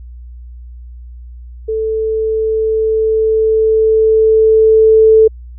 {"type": "tone with level ramp", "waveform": "sine", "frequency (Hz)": 440, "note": "A4", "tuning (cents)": 0, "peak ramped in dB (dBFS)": [-14, -3], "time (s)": [1.68, 5.28], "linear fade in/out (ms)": 10, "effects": ["added 60 Hz sine -29 dBFS peak until 5.58 s"]}